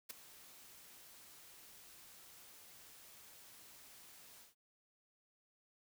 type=noise with ADSR envelope; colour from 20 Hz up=white; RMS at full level=-43 dBFS; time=0.09-4.55 s; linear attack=16 ms; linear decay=7 ms; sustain=-16 dB; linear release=140 ms; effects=none